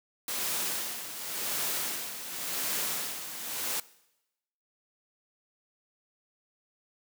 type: noise with tremolo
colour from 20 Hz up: white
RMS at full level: -31 dBFS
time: 0.28-3.8 s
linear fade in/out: 2 ms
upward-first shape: sine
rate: 0.91 Hz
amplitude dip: 65%
effects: noise-tail reverb RT60 0.9 s tail -20 dB re dry + high-pass 150 Hz 12 dB/octave